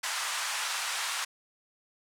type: band-pass noise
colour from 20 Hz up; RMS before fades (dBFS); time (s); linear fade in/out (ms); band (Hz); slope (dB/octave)
pink; -33; 0.03-1.25; 10; 920 to 10000; 24
effects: none